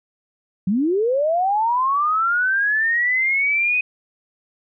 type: linear sweep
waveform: sine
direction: up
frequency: 174.9 to 2517 Hz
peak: -16 dBFS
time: 0.67-3.81 s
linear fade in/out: 5 ms
effects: none